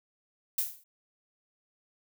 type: noise with exponential decay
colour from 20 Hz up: violet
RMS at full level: -25 dBFS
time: 0.58-0.84 s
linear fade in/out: 5 ms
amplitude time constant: 56 ms
effects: none